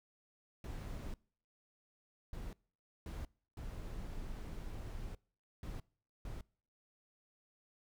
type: noise bursts at uneven times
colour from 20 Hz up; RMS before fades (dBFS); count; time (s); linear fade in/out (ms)
brown; -44; 6; 0.64-1.14 / 2.33-2.53 / 3.06-3.25 / 3.57-5.15 / 5.63-5.8 / 6.25-6.41; 2
effects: noise-tail reverb RT60 0.5 s tail -25 dB re dry